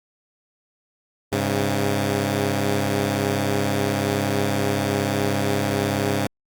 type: tone pair together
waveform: 10% pulse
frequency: 101.11 / 136 Hz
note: G#2 / C#3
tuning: -46 / -33 cents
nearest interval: perfect fourth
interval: 513 cents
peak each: -14 / -16 dBFS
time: 1.32-6.27 s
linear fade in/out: 5 ms
effects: Opus 48 kbps